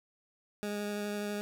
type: tone with vibrato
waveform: 20% pulse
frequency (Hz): 206.6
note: G#3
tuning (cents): -9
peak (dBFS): -29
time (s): 0.63-1.41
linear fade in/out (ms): 0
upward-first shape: sine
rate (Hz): 12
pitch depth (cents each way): 10
effects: none